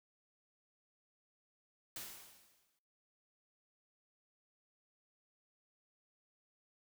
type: noise with exponential decay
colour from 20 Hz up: white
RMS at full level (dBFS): -44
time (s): 1.96-2.79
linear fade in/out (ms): 2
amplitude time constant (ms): 180
effects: noise-tail reverb RT60 0.7 s tail -22 dB re dry